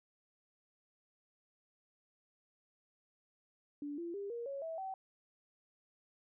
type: tone with pitch steps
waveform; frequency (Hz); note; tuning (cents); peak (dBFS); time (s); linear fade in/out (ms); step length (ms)
sine; 290 / 340.9 / 400.8 / 471.1 / 553.8 / 651 / 765.3; D4 / F4 / G4 / A#4 / C#5 / E5 / G5; -22 / -42 / +38 / +18 / -2 / -22 / -42; -39; 3.82-4.94; 2; 160
effects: none